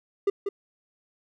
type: tone with echo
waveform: triangle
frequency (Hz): 400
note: G4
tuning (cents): +35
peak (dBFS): -17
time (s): 0.27-0.3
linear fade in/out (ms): 5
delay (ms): 190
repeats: 1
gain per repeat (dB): -6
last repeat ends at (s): 0.49
effects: none